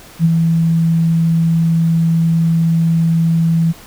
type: tone with ADSR envelope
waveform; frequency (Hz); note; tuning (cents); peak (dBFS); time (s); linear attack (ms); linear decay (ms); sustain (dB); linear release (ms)
sine; 164.81; E3; 0; -6; 0.19-3.73; 58; 29; -4; 25
effects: pink hiss -39 dBFS RMS until 3.86 s